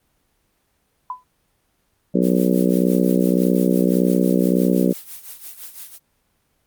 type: tone with exponential decay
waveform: sine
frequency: 1004 Hz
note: B5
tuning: 28 cents sharp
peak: -21 dBFS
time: 1.1-1.24 s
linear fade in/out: 2 ms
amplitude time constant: 29 ms
type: harmonic tone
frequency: 61.74 Hz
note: B1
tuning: in tune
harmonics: 3 / 4 / 5 / 6 / 7 / 8 / 9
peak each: -18 / -20 / -22 / -24 / -25 / -26 / -27 dBFS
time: 2.14-4.93 s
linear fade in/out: 10 ms
type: noise with tremolo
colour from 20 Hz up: blue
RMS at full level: -33 dBFS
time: 2.21-5.99 s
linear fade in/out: 50 ms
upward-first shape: triangle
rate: 5.9 Hz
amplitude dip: 80%
effects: pink hiss -66 dBFS RMS until 6.66 s + Opus 24 kbps